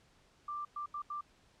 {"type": "tone bursts at uneven times", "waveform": "sine", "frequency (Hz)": 1181, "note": "D6", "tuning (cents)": 9, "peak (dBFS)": -37, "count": 4, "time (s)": [[0.48, 0.65], [0.76, 0.86], [0.94, 1.02], [1.1, 1.21]], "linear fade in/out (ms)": 5, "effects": ["pink hiss -67 dBFS RMS until 1.6 s", "low-pass 7000 Hz 12 dB/octave"]}